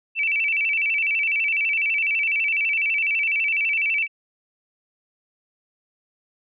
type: tone with vibrato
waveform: sine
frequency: 2478 Hz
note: D#7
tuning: 8 cents flat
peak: -19 dBFS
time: 0.15-4.08 s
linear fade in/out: 50 ms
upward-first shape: square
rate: 12 Hz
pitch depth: 130 cents each way
effects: none